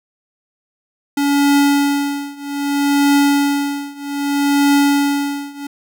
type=tone with tremolo; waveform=square; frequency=283.9 Hz; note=C#4; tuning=41 cents sharp; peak=-10 dBFS; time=1.17-5.67 s; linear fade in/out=5 ms; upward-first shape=triangle; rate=0.63 Hz; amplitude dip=95%; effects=none